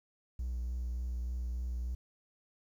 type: tone with vibrato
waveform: triangle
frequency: 61 Hz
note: B1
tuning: 21 cents flat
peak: -31 dBFS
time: 0.39-1.95 s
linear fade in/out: 5 ms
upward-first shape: triangle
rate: 3.4 Hz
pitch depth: 28 cents each way
effects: tanh soft clip ceiling -28 dBFS + 11-bit